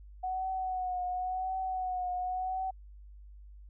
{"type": "tone with vibrato", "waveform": "sine", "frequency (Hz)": 740, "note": "F#5", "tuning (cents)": 0, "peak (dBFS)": -31, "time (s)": [0.23, 2.71], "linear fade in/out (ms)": 10, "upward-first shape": "triangle", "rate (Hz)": 0.93, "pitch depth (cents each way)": 43, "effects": ["added 50 Hz sine -48 dBFS peak until 3.69 s"]}